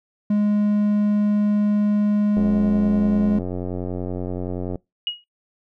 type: tone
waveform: triangle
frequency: 207.7 Hz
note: G#3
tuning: in tune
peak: -14 dBFS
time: 0.3-3.39 s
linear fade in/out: 5 ms
type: click train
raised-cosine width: 2 ms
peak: -15 dBFS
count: 217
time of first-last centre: 2.37-4.757 s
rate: 90.5 Hz
type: tone with exponential decay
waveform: sine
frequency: 2891 Hz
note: F#7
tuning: 41 cents flat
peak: -18 dBFS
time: 5.07-5.24 s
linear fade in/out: 1 ms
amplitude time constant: 35 ms
effects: noise-tail reverb RT60 0.2 s tail -24 dB re dry